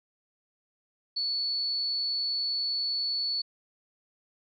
sine tone, 4435 Hz, C#8, in tune, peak -27 dBFS, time 1.16-3.42 s, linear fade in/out 10 ms, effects none

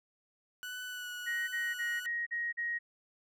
30% pulse tone with vibrato, 1480 Hz, F#6, in tune, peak -37 dBFS, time 0.63-2.06 s, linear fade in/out 0 ms, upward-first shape sine, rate 1.4 Hz, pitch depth 18 cents each way
sine tone bursts, 1884 Hz, A#6, 18 cents sharp, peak -32 dBFS, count 6, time 1.26-2.79 s, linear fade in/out 20 ms, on 220 ms, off 42 ms
effects none

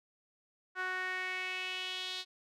sawtooth tone with band-pass filter sweep, 370 Hz, F#4, in tune, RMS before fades -38 dBFS, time 0.75-2.25 s, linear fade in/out 50 ms, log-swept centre 1500 to 3900 Hz, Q 3.6, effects none

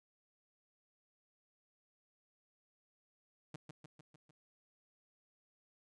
sawtooth tone with echo, 152.8 Hz, D#3, 31 cents flat, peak -39 dBFS, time 3.54-3.56 s, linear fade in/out 5 ms, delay 150 ms, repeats 5, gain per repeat -4 dB, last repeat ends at 4.31 s, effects resampled to 22050 Hz

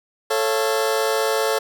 sawtooth chord, A augmented, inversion none, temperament just, 440 / 550 / 687.5 Hz, A4 / C#5 / E#5, 0 / -14 / -27 cents, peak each -17 / -19 / -23 dBFS, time 0.3-1.59 s, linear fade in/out 10 ms, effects none

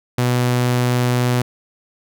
sawtooth tone, 123.47 Hz, B2, in tune, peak -11 dBFS, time 0.18-1.42 s, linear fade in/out 5 ms, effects none

